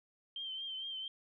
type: tone with vibrato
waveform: sine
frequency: 3136 Hz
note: G7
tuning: in tune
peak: -39 dBFS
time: 0.36-1.08 s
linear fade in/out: 2 ms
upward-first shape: triangle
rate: 4.4 Hz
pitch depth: 51 cents each way
effects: none